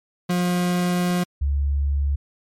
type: tone pair in turn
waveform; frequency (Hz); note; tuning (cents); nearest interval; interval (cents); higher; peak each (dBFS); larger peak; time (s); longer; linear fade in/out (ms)
40% pulse / sine; 177.9 / 70.6; F3 / C#2; +32 / +32; octave + major third; 1600; first; -18; neither; 0.29-1.24 / 1.41-2.16; first; 10
effects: MP3 64 kbps

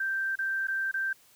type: tone with dropouts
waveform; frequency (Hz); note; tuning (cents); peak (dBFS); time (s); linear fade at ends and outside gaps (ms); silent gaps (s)
sine; 1568; G6; 0; -27; 0-1.13; 5; 0.356-0.388 / 0.672-0.682 / 0.914-0.94
effects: white hiss -60 dBFS RMS until 1.35 s

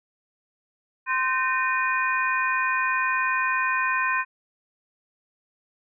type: tone cluster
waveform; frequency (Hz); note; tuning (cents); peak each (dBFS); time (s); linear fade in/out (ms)
sine; 1040 / 1541 / 1824 / 2463; C6 / G6 / A#6 / D#7; -11 / -30 / -38 / -18; -25 / -27 / -28 / -28; 1.06-4.25; 50
effects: none

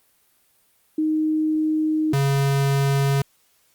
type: tone pair in turn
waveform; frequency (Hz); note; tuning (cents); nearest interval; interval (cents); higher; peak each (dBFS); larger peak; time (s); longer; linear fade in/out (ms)
sine / square; 311.1 / 138.58; D#4 / C#3; 0 / 0; octave + major second; 1400; first; -18 / -18; neither; 0.98-2.13 / 2.13-3.22; first; 5
effects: white hiss -62 dBFS RMS until 3.74 s + Opus 32 kbps

